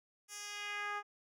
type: tone with band-pass filter sweep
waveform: 10% pulse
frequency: 412 Hz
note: G#4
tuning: 14 cents flat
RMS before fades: -42 dBFS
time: 0.28-1.03 s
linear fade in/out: 50 ms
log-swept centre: 8600 to 1000 Hz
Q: 1.3
effects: none